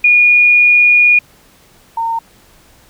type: tone pair in turn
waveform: sine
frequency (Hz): 2441 / 914.3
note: D#7 / A#5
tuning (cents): -34 / -34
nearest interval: octave + perfect fourth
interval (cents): 1700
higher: first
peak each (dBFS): -5 / -14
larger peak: first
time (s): 0.04-1.19 / 1.97-2.19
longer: first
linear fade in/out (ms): 5
effects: pink hiss -47 dBFS RMS until 2.89 s